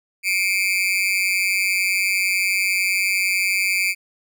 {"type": "tone with amplitude modulation", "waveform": "40% pulse", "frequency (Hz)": 2349, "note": "D7", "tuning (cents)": 0, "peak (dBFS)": -13, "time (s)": [0.23, 3.95], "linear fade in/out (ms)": 50, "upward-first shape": "sine", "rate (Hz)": 189, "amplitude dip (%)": 100, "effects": []}